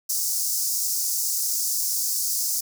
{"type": "high-pass noise", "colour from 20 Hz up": "pink", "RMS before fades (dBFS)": -25, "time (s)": [0.09, 2.61], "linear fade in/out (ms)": 10, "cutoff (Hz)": 5100, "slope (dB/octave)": 48, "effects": []}